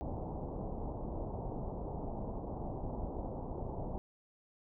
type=low-pass noise; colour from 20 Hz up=pink; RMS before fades=-40 dBFS; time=0.01-3.98 s; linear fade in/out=0 ms; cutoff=910 Hz; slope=48 dB/octave; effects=none